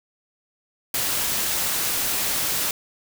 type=noise; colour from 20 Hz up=white; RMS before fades=-24 dBFS; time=0.94-2.71 s; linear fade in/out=2 ms; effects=none